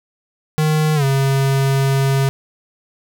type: tone with pitch glide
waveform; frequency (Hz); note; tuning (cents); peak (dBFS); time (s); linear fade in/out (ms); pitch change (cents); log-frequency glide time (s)
square; 154.6 to 136.15; D#3 to C#3; -11 to -31; -14; 0.58-2.29; 0; -220; 0.95-1.04
effects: none